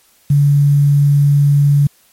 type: tone with quantisation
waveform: sine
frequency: 143.3 Hz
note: D3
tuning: 42 cents flat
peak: -7 dBFS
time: 0.3-1.87 s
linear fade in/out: 5 ms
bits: 6
effects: white hiss -52 dBFS RMS until 2.12 s + MP3 64 kbps